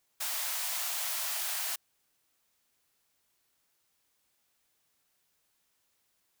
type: high-pass noise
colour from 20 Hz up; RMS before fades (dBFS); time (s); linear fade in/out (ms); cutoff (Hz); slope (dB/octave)
white; -34; 0.2-1.76; 10; 600; 96
effects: white hiss -75 dBFS RMS until 6.4 s